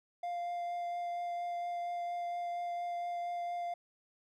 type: tone with vibrato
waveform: triangle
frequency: 698.5 Hz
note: F5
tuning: in tune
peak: -33 dBFS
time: 0.23-3.74 s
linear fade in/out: 5 ms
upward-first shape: triangle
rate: 4.3 Hz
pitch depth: 10 cents each way
effects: none